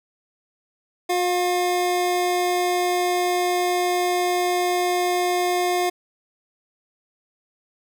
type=tone pair together; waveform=square; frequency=359.1 / 711 Hz; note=F4 / F5; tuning=+48 / +31 cents; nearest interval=octave; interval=1183 cents; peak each=-23 dBFS; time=1.09-5.9 s; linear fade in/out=10 ms; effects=none